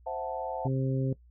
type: chord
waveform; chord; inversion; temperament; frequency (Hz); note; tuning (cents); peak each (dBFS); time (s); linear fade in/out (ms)
sine; F# half-diminished seventh; second; equal; 523.3 / 659.3 / 740 / 880; C5 / E5 / F#5 / A5; 0 / 0 / 0 / 0; -37; 0.06-0.68; 10
type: harmonic tone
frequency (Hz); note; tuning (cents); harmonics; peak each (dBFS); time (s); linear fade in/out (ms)
132.6; C3; +23; 1 / 2 / 3 / 4; -27 / -33 / -37 / -39; 0.65-1.13; 2
effects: noise-tail reverb RT60 0.1 s tail -19 dB re dry + added 60 Hz sine -54 dBFS peak until 1.3 s